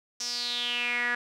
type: tone with band-pass filter sweep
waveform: sawtooth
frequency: 241.8 Hz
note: B3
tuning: 36 cents flat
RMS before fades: -30 dBFS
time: 0.2-1.15 s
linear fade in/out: 5 ms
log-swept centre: 5800 to 1700 Hz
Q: 6.5
effects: none